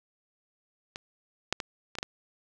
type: clicks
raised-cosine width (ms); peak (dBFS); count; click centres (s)
0.2; -20 / -8 / -15 / -23 / -14 / -14; 6; 0.959 / 1.526 / 1.602 / 1.953 / 1.986 / 2.029
effects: none